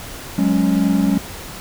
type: chord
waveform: triangle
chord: F# suspended second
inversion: none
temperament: equal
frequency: 185 / 207.7 / 277.2 Hz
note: F#3 / G#3 / C#4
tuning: 0 / 0 / 0 cents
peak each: -16 dBFS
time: 0.38-1.18 s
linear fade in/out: 5 ms
effects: pink hiss -33 dBFS RMS until 1.6 s